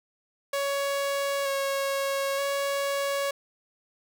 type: tone with vibrato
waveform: sawtooth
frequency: 554.4 Hz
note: C#5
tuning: in tune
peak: -22 dBFS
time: 0.53-3.31 s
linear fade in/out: 5 ms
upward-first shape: square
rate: 0.54 Hz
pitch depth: 14 cents each way
effects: none